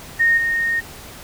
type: tone with level steps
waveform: sine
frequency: 1849 Hz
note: A#6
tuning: 15 cents flat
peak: -12 / -17 dBFS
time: 0.19-0.81 s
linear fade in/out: 20 ms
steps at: 0.37 s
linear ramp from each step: 10 ms
effects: pink hiss -38 dBFS RMS until 1.23 s